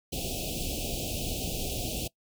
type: band-stop noise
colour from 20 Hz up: pink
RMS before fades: -33 dBFS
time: 0.12-2.08 s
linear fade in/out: 10 ms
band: 760 to 2500 Hz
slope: 96 dB/octave
effects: noise-tail reverb RT60 0.1 s tail -22 dB re dry